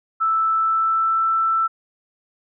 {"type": "tone with pitch glide", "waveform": "sine", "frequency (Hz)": [1318.5, 1329.2], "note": ["E6", "E6"], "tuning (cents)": [0, 14], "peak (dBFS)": -16, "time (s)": [0.2, 1.68], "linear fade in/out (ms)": 20, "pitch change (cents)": 14, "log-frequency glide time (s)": [0.52, 1.23], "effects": []}